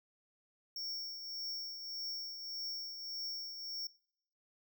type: tone with tremolo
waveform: square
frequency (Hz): 5480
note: F8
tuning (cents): -34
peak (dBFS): -38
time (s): 0.76-3.87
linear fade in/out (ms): 2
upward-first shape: triangle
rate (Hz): 1.7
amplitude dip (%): 55
effects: noise-tail reverb RT60 0.7 s tail -25 dB re dry